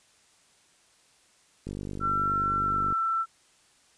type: click train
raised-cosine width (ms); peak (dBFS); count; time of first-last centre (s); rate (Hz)
3; -23; 63; 1.67-2.925; 49.4
type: tone with pitch glide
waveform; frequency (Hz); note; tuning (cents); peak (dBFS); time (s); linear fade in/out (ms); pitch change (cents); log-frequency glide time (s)
sine; 1349 to 1336.6; E6 to E6; +40 to +24; -24; 2-3.26; 50; -16; 2.58-2.83
effects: white hiss -62 dBFS RMS until 3.97 s + resampled to 22050 Hz